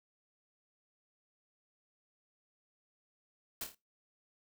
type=noise with echo; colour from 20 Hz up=white; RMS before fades=-39 dBFS; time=3.61-3.64 s; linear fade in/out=2 ms; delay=27 ms; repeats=4; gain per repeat=-6 dB; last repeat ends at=3.748 s; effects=noise-tail reverb RT60 0.2 s tail -18 dB re dry